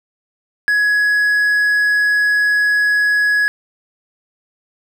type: tone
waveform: triangle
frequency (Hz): 1677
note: G#6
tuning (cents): +16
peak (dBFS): -10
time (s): 0.68-3.48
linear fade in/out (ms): 0
effects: none